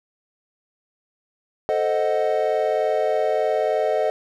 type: chord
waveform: triangle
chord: A diminished seventh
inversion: none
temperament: equal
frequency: 440 / 523.3 / 622.3 / 740 Hz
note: A4 / C5 / Eb5 / Gb5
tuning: 0 / 0 / 0 / 0 cents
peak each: -22 / -24 / -20 / -24 dBFS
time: 1.69-4.1 s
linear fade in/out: 0 ms
effects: none